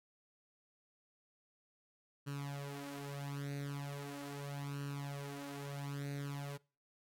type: tone with flanger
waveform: sawtooth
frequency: 141.6 Hz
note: C#3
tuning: 37 cents sharp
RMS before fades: -43 dBFS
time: 2.26-6.58 s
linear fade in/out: 20 ms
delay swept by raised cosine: 0.69 to 6.59 ms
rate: 0.39 Hz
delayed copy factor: +0.75
effects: noise-tail reverb RT60 0.4 s tail -26 dB re dry + AAC 64 kbps